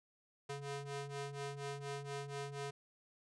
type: ring-modulated tone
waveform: sawtooth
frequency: 281.8 Hz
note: C#4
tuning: 29 cents sharp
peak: -35 dBFS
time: 0.49-2.71 s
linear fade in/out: 10 ms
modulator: 143 Hz
effects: resampled to 22050 Hz